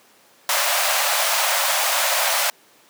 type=high-pass noise; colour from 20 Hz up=pink; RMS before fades=-20 dBFS; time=0.49-2.5 s; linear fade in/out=2 ms; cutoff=550 Hz; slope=96 dB/octave; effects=pink hiss -53 dBFS RMS until 2.89 s + high-pass 300 Hz 12 dB/octave